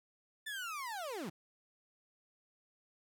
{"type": "linear sweep", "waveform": "30% pulse", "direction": "down", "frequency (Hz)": [1783, 138.59], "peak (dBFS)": -37, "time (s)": [0.46, 1.3], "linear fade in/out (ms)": 10, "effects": []}